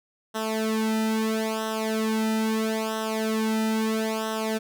sawtooth tone with flanger, 220 Hz, A3, in tune, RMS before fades -26 dBFS, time 0.34-4.59 s, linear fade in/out 20 ms, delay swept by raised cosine 0.43 to 1.83 ms, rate 0.76 Hz, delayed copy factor -0.9, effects none

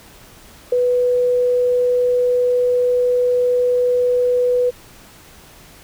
sine tone with ADSR envelope, 493.9 Hz, B4, in tune, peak -10 dBFS, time 0.72-4.71 s, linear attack 6 ms, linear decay 6 ms, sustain -3 dB, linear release 22 ms, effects pink hiss -44 dBFS RMS until 5.83 s

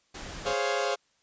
pink noise, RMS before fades -40 dBFS, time 0.14-0.54 s, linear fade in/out 10 ms
sawtooth chord, Db major seventh, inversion second, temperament equal, 415.3 / 523.3 / 554.4 / 698.5 Hz, Ab4 / C5 / Db5 / F5, 0 / 0 / 0 / 0 cents, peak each -28 dBFS, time 0.45-0.96 s, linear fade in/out 20 ms
effects white hiss -69 dBFS RMS until 1.22 s + resampled to 16000 Hz

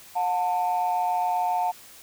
sine tone pair together, 720 / 892.6 Hz, F#5 / A5, -47 / +25 cents, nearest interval major third, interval 372 cents, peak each -23 / -24 dBFS, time 0.15-1.72 s, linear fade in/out 20 ms, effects tanh soft clip ceiling -17 dBFS + white hiss -48 dBFS RMS until 2.02 s

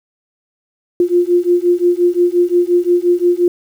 sine beating tone pair, 349.2 / 354.9 Hz, F4 / F4, 0 / +28 cents, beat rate 5.7 Hz, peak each -13 dBFS, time 1-3.48 s, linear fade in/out 2 ms, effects 7-bit

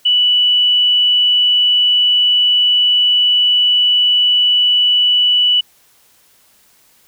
sine tone, 2960 Hz, F#7, in tune, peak -9 dBFS, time 0.05-5.61 s, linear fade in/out 10 ms, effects white hiss -52 dBFS RMS until 7.07 s

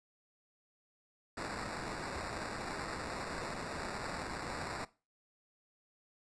violet noise with sample-and-hold, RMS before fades -41 dBFS, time 1.37-4.85 s, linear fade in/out 5 ms, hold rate 3150 Hz, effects noise-tail reverb RT60 0.3 s tail -19 dB re dry + resampled to 22050 Hz

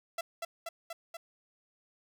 sawtooth tone with echo, 670 Hz, E5, 28 cents sharp, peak -29 dBFS, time 0.18-0.21 s, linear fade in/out 5 ms, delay 240 ms, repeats 4, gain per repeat -2 dB, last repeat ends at 1.17 s, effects none

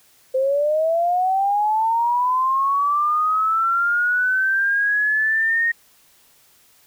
sine linear sweep, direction up, 515 to 1864.7 Hz, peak -16 dBFS, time 0.34-5.72 s, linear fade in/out 10 ms, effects white hiss -55 dBFS RMS until 6.86 s

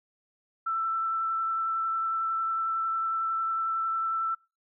sine tone with vibrato, 1331 Hz, E6, 16 cents sharp, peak -26 dBFS, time 0.66-4.35 s, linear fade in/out 10 ms, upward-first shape triangle, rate 11 Hz, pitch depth 13 cents each way, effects noise-tail reverb RT60 0.3 s tail -26 dB re dry

